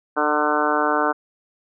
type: harmonic tone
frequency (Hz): 150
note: D3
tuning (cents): +37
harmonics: 2 / 3 / 4 / 5 / 6 / 7 / 8 / 9 / 10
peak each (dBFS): -26 / -26 / -26 / -26 / -26 / -26 / -26 / -26 / -26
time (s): 0.16-1.13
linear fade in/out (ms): 20
effects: none